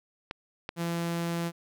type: clicks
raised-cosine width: 0.3 ms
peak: -18 / -17 dBFS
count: 2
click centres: 0.311 / 0.691 s
type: tone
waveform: sawtooth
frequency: 169.5 Hz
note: E3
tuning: 49 cents sharp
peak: -25 dBFS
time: 0.76-1.52 s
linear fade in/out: 50 ms
effects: none